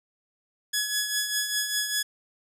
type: tone with tremolo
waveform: 10% pulse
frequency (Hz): 1688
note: G#6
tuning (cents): +28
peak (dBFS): -14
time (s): 0.73-2.03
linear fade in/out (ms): 10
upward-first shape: triangle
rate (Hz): 5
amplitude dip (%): 60
effects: none